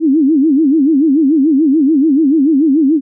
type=tone with vibrato; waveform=sine; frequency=293.7 Hz; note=D4; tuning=in tune; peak=-7 dBFS; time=0-3.01 s; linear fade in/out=50 ms; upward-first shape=sine; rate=6.9 Hz; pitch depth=200 cents each way; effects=none